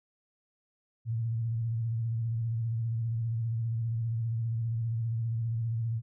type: tone with vibrato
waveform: sine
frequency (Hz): 114.5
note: A#2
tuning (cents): -31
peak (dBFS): -28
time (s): 1.05-6.02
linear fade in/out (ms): 50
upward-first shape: square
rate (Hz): 15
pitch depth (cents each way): 42
effects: none